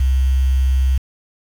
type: tone with quantisation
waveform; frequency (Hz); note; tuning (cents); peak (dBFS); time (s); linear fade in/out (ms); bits
sine; 65.41; C2; 0; -12; 0-0.98; 5; 6
effects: none